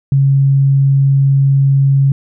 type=tone; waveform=sine; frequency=137.4 Hz; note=C#3; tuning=15 cents flat; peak=-7 dBFS; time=0.12-2.12 s; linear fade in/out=2 ms; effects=none